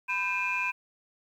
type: tone cluster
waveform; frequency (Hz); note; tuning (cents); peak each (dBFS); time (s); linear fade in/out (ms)
sine; 999 / 1566 / 2425 / 2613; B5 / G6 / D#7 / E7; +20 / -2 / -45 / -16; -32 / -36 / -29 / -32; 0.08-0.72; 20
effects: tanh soft clip ceiling -20 dBFS + 10-bit